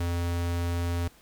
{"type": "tone", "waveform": "square", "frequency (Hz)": 86.2, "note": "F2", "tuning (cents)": -22, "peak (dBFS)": -27, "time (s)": [0, 1.08], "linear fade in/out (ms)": 5, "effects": ["pink hiss -57 dBFS RMS until 1.21 s"]}